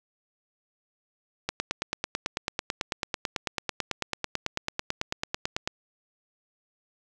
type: click train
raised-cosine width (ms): 0.2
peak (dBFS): -10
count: 39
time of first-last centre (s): 1.49-5.675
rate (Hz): 9.08
effects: none